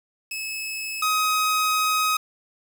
sawtooth tone pair in turn, 2591 / 1261.5 Hz, E7 / D#6, -30 / +23 cents, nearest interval octave, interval 1247 cents, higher first, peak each -25 / -16 dBFS, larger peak second, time 0.31-1.02 / 1.02-2.17 s, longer second, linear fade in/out 5 ms, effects 7-bit

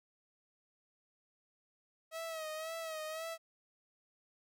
sawtooth tone with vibrato, 639 Hz, D#5, 46 cents sharp, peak -36 dBFS, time 2.11-3.38 s, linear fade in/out 50 ms, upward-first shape sine, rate 1.9 Hz, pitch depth 54 cents each way, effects none

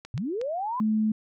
clicks, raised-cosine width 0.2 ms, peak -23 dBFS, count 3, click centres 0.05 / 0.178 / 0.414 s
sine linear sweep, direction up, 98.7 to 1039 Hz, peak -27 dBFS, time 0.14-0.8 s, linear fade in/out 0 ms
sine tone, 216.5 Hz, A3, 28 cents flat, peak -21 dBFS, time 0.8-1.12 s, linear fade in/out 5 ms
effects none

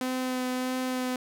sawtooth tone with vibrato, 254.9 Hz, C4, 45 cents flat, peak -24 dBFS, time 0.01-1.16 s, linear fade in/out 2 ms, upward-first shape sine, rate 1.6 Hz, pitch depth 12 cents each way, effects none

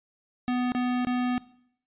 square tone with dropouts, 248.3 Hz, B3, 9 cents sharp, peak -25 dBFS, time 0.48-1.38 s, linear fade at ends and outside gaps 0 ms, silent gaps 0.72-0.749 / 1.049-1.07 s, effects noise-tail reverb RT60 0.7 s tail -20 dB re dry + resampled to 8000 Hz

